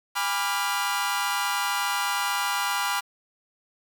sawtooth chord, G# diminished seventh, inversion none, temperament equal with one note detuned, 812.6 / 987.8 / 1174.7 / 1396.9 Hz, G#5 / B5 / D6 / F6, -38 / 0 / 0 / 0 cents, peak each -27 / -25 / -28 / -26 dBFS, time 0.15-3.01 s, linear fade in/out 20 ms, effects 8-bit

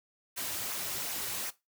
white noise with flanger, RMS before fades -36 dBFS, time 0.36-1.51 s, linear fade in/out 20 ms, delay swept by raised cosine 0.23 to 4.53 ms, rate 2.7 Hz, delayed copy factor -0.5, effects noise-tail reverb RT60 0.2 s tail -17 dB re dry

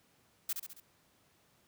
blue noise with echo, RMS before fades -34 dBFS, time 0.49-0.53 s, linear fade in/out 5 ms, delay 68 ms, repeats 4, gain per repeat -5 dB, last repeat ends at 0.802 s, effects pink hiss -69 dBFS RMS until 1.67 s + high-pass 80 Hz 12 dB/octave

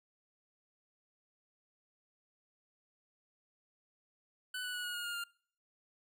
25% pulse tone with pitch steps, 1497 / 1480.7 / 1464.5 / 1448.5 / 1432.7 / 1417.1 / 1401.6 Hz, F#6 / F#6 / F#6 / F#6 / F6 / F6 / F6, +20 / +1 / -18 / -37 / +44 / +25 / +6 cents, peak -34 dBFS, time 4.54-5.24 s, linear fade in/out 5 ms, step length 100 ms, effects noise-tail reverb RT60 0.6 s tail -26 dB re dry

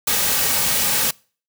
white noise with comb filter, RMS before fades -19 dBFS, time 0.07-1.11 s, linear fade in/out 5 ms, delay 2.9 ms, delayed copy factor -0.5, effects noise-tail reverb RT60 0.4 s tail -25 dB re dry

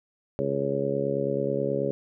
harmonic tone, 69.3 Hz, C#2, in tune, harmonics 2 / 3 / 4 / 5 / 6 / 7 / 8, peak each -33 / -34 / -34 / -35 / -29 / -35 / -29 dBFS, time 0.39-1.91 s, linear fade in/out 0 ms, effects none

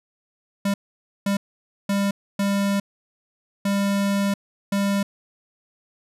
square tone bursts at uneven times, 199.4 Hz, G3, 30 cents sharp, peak -20 dBFS, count 6, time 0.65-0.74 / 1.26-1.37 / 1.89-2.11 / 2.39-2.8 / 3.65-4.34 / 4.72-5.03 s, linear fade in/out 5 ms, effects resampled to 32000 Hz

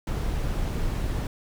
brown noise, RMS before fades -27 dBFS, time 0.07-1.27 s, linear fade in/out 2 ms, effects none

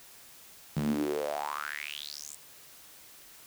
sawtooth tone with high-pass filter sweep, 73.5 Hz, D2, 2 cents sharp, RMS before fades -34 dBFS, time 0.76-2.36 s, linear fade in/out 10 ms, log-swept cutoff 160 to 8300 Hz, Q 7.5, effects white hiss -53 dBFS RMS until 3.46 s

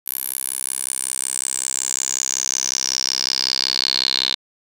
10% pulse tone with band-pass filter sweep, 65.41 Hz, C2, in tune, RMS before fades -23 dBFS, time 0.06-4.35 s, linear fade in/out 10 ms, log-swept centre 12000 to 3900 Hz, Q 8.7, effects none

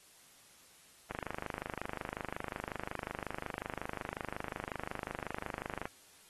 click train, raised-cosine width 0.5 ms, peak -23 dBFS, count 122, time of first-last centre 1.11-5.855 s, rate 25.5 Hz, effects white hiss -61 dBFS RMS until 6.29 s + AAC 32 kbps

